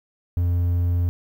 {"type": "tone", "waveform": "triangle", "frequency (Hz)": 87.31, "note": "F2", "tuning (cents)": 0, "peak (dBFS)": -16, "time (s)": [0.37, 1.09], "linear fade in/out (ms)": 0, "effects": ["9-bit"]}